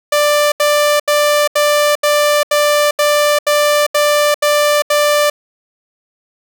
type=tone bursts; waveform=sawtooth; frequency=590 Hz; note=D5; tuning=8 cents sharp; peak=-6 dBFS; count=11; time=0.12-5.3 s; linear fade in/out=5 ms; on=400 ms; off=78 ms; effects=none